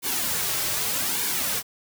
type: noise with flanger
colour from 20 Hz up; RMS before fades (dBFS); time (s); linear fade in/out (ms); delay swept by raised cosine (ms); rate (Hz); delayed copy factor
white; -26; 0.02-1.63; 50; 1.5 to 4.2; 0.83; -0.65
effects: none